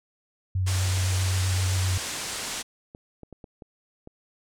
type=tone with vibrato; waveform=sine; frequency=93.2 Hz; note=F#2; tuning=13 cents sharp; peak=-22 dBFS; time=0.55-1.98 s; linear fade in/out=5 ms; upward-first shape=square; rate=7.8 Hz; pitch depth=14 cents each way
type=low-pass noise; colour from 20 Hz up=white; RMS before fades=-33 dBFS; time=0.66-2.63 s; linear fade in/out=20 ms; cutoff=8900 Hz; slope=24 dB/octave
type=clicks; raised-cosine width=2 ms; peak=-29 dBFS; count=6; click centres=2.949 / 3.233 / 3.327 / 3.442 / 3.622 / 4.074 s
effects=none